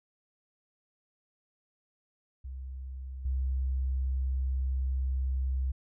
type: tone with level steps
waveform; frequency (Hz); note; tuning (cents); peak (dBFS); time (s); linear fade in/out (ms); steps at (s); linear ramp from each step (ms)
sine; 65.41; C2; 0; -37 / -27; 2.44-5.72; 10; 3.25; 5
effects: none